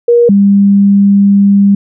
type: tone pair in turn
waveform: sine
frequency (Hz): 475.1 / 199.75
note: A#4 / G3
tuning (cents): +33 / +33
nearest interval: octave + minor third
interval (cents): 1500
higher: first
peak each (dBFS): -3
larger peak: neither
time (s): 0.08-0.29 / 0.29-1.75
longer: second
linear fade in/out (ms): 5
effects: none